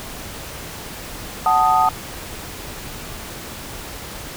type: chord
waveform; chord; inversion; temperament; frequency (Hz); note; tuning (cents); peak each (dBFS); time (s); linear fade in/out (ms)
sine; D# diminished; first; equal with one note detuned; 743.4 / 880 / 1244.5; F#5 / A5 / D#6; +8 / 0 / 0; -17; 1.46-1.89; 2
effects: pink hiss -33 dBFS RMS until 4.36 s